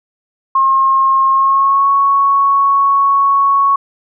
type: tone with pitch glide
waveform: sine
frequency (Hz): 1073 to 1108.9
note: C6 to C#6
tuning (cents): +43 to 0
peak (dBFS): -8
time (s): 0.55-3.76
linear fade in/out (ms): 5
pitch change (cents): +57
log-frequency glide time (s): 1.31-1.89
effects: none